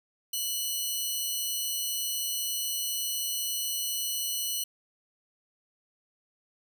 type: tone pair together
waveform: 10% pulse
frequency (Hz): 2966 / 4191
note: F#7 / C8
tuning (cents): +4 / +2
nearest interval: tritone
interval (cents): 598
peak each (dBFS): -22 / -29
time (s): 0.33-4.64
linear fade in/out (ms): 5
effects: none